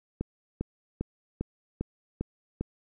click train, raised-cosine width 3 ms, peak -17 dBFS, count 7, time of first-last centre 0.21-2.61 s, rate 2.5 Hz, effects none

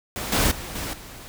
pink noise with level steps, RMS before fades -30 / -20 / -35 / -30 / -41 dBFS, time 0.16-1.28 s, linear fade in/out 0 ms, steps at 0.32 / 0.51 / 0.75 / 0.93 s, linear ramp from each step 5 ms, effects none

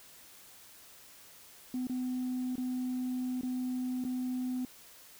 sine tone with dropouts, 252.8 Hz, B3, 41 cents sharp, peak -30 dBFS, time 1.74-4.65 s, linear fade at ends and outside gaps 2 ms, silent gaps 1.87-1.896 / 2.556-2.58 / 3.411-3.432 / 4.04-4.049 s, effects tanh soft clip ceiling -29 dBFS + white hiss -55 dBFS RMS until 5.19 s

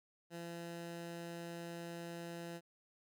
15% pulse tone, 170 Hz, F3, 46 cents flat, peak -38 dBFS, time 0.3-2.61 s, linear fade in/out 50 ms, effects none

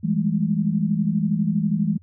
sine tone cluster, 163.9 / 201.2 / 213.5 Hz, E3 / G3 / G#3, -10 / +45 / +48 cents, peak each -23 dBFS, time 0.03-1.98 s, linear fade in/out 20 ms, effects added 90 Hz sine -48 dBFS peak until 2.02 s

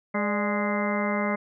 harmonic tone with a mistuned harmonic, 207.7 Hz, G#3, in tune, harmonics 1 / 2 / 3 / 4 / 5 / 6 / 7 / 8 / 9 / 10, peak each -27 / -34 / -30 / -36 / -34 / -35 / -40 / -41 / -43 / -32 dBFS, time 0.14-1.36 s, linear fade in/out 10 ms, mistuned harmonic 3, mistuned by -66 cents, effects none

